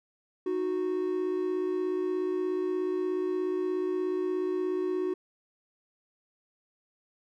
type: tone pair together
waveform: triangle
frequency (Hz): 311.1 / 367.9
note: D#4 / F#4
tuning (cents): 0 / -10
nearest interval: minor third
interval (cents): 290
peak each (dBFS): -32 / -26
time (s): 0.46-5.14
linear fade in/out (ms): 5
effects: none